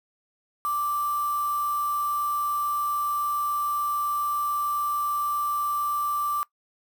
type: tone with quantisation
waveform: sine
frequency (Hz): 1174.7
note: D6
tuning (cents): 0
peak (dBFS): -24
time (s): 0.65-6.43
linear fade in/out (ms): 0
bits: 6
effects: noise-tail reverb RT60 0.1 s tail -20 dB re dry